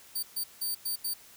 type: tone bursts at uneven times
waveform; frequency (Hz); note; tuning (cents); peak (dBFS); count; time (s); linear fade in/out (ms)
5% pulse; 4600; D8; -37; -23; 5; 0.15-0.23 / 0.36-0.44 / 0.61-0.75 / 0.85-0.96 / 1.04-1.14; 10
effects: white hiss -54 dBFS RMS until 1.36 s